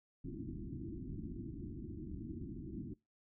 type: low-pass noise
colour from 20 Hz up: white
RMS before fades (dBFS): -45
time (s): 0.24-2.94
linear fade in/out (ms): 5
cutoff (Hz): 350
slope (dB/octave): 96
effects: noise-tail reverb RT60 0.2 s tail -22 dB re dry